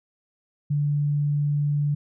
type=tone; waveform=sine; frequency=145.9 Hz; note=D3; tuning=11 cents flat; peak=-20 dBFS; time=0.7-1.95 s; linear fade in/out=10 ms; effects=none